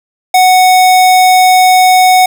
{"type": "tone", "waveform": "square", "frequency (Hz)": 740, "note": "F#5", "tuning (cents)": 0, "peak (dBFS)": -4, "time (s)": [0.34, 2.26], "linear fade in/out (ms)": 5, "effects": []}